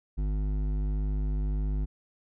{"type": "tone with hard clipping", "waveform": "sine", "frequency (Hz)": 50.8, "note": "G#1", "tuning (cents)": -38, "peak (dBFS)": -28, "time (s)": [0.17, 1.86], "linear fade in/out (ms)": 20, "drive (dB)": 11, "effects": []}